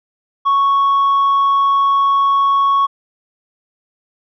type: tone with tanh clipping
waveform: sine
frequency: 1108.7 Hz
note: C#6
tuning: in tune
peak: -11 dBFS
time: 0.45-2.87 s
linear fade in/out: 20 ms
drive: 1 dB
effects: none